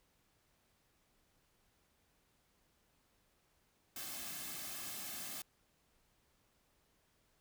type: noise with comb filter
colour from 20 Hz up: white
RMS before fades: -45 dBFS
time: 3.96-5.42 s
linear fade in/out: 2 ms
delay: 2.1 ms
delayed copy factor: -0.65
effects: pink hiss -75 dBFS RMS until 7.4 s